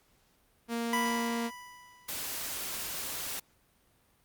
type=tone; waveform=sawtooth; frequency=233.1 Hz; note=A#3; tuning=in tune; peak=-27 dBFS; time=0.68-1.51 s; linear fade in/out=50 ms
type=tone with exponential decay; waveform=25% pulse; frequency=987.8 Hz; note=B5; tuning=in tune; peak=-23 dBFS; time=0.93-2.36 s; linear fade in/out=2 ms; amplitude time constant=310 ms
type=noise; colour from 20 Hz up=white; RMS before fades=-37 dBFS; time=2.08-3.4 s; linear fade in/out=10 ms
effects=pink hiss -68 dBFS RMS until 4.24 s + Opus 48 kbps